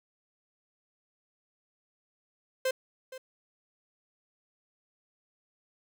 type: tone with echo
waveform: 45% pulse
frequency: 520 Hz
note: C5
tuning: 11 cents flat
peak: -26 dBFS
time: 2.65-2.71 s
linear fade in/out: 5 ms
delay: 470 ms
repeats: 1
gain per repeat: -15 dB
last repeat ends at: 3.18 s
effects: none